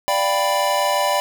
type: chord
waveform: square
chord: G dominant seventh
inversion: second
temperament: equal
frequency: 587.3 / 698.5 / 784 / 987.8 Hz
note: D5 / F5 / G5 / B5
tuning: 0 / 0 / 0 / 0 cents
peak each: -22 / -27 / -24 / -22 dBFS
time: 0.08-1.2 s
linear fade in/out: 0 ms
effects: none